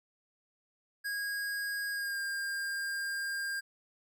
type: tone with pitch glide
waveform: square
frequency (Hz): 1640 to 1604.4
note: G#6 to G6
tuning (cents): -22 to +40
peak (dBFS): -34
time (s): 1.04-3.61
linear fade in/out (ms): 20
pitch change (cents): -38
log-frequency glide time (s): 1.92-2.18
effects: none